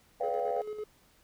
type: chord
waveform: sine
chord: G dominant seventh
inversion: first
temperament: equal with one note detuned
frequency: 493.9 / 572.9 / 698.5 / 784 Hz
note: B4 / D5 / F5 / G5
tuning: 0 / -43 / 0 / 0 cents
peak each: -33 / -35 / -33 / -36 dBFS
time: 0.2-0.62 s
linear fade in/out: 10 ms
type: tone with tremolo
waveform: triangle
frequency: 425 Hz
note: G#4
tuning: 40 cents sharp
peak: -32 dBFS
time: 0.23-0.84 s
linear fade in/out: 5 ms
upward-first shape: square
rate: 9 Hz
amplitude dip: 50%
effects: tanh soft clip ceiling -20 dBFS + pink hiss -64 dBFS RMS until 1.23 s